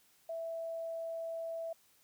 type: tone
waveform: sine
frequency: 659.3 Hz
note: E5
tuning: in tune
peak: -37 dBFS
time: 0.29-1.73 s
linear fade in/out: 5 ms
effects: white hiss -68 dBFS RMS until 2.03 s